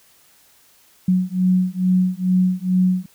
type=beating tone pair; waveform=sine; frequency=182.7 / 185 Hz; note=F#3 / F#3; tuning=-22 / 0 cents; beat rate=2.3 Hz; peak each=-18 dBFS; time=1.08-3.06 s; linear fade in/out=5 ms; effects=white hiss -54 dBFS RMS until 3.14 s